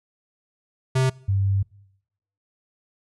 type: tone pair in turn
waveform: square / sine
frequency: 130.81 / 98 Hz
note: C3 / G2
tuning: 0 / 0 cents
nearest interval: perfect fourth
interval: 500 cents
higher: first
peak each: -18 dBFS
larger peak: neither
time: 0.95-1.1 / 1.28-1.63 s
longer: second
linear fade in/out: 10 ms
effects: noise-tail reverb RT60 0.8 s tail -24 dB re dry + resampled to 24000 Hz